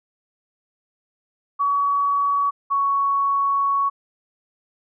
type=tone pair in turn; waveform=sine; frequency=1131 / 1114.1 Hz; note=C#6 / C#6; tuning=+34 / +8 cents; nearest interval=unison; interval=26 cents; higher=first; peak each=-17 dBFS; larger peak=neither; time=1.59-2.51 / 2.7-3.9 s; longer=second; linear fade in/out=20 ms; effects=none